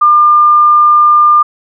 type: tone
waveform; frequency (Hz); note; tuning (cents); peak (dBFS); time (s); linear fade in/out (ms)
sine; 1200; D6; +37; -3; 0.01-1.43; 10
effects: none